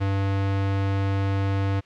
square tone, 98 Hz, G2, in tune, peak -22 dBFS, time 0-1.81 s, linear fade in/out 20 ms, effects white hiss -57 dBFS RMS until 1.85 s + low-pass 3000 Hz 12 dB/octave

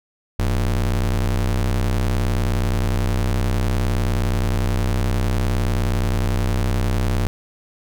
square ring-modulated tone, 65 Hz, C2, 11 cents flat, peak -15 dBFS, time 0.39-7.27 s, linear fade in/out 0 ms, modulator 29.7 Hz, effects none

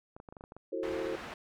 clicks, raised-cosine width 1 ms, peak -33 dBFS, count 9, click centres 0.165 / 0.201 / 0.288 / 0.325 / 0.368 / 0.409 / 0.439 / 0.521 / 0.566 s
sine chord, F# half-diminished seventh, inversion third, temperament just, 333 / 370 / 444 / 532.8 Hz, E4 / F#4 / A4 / C5, +18 / 0 / +16 / +31 cents, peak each -38 dBFS, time 0.72-1.16 s, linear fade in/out 10 ms
white low-pass noise, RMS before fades -44 dBFS, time 0.83-1.34 s, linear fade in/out 2 ms, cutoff 1800 Hz, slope 12 dB/octave
effects none

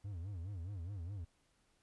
triangle tone with vibrato, 92.3 Hz, F#2, 4 cents flat, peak -39 dBFS, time 0.04-1.25 s, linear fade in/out 10 ms, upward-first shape sine, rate 4.8 Hz, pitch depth 210 cents each way, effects pink hiss -75 dBFS RMS until 1.82 s + resampled to 24000 Hz

